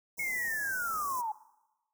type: band-stop noise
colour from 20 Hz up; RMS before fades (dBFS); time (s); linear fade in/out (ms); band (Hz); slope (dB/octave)
white; -42; 0.17-1.22; 20; 1000 to 5300; 96
type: linear sweep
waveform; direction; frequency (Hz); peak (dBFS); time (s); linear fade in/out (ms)
sine; down; 2197 to 833; -31; 0.19-1.32; 5
effects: noise-tail reverb RT60 1.0 s tail -19 dB re dry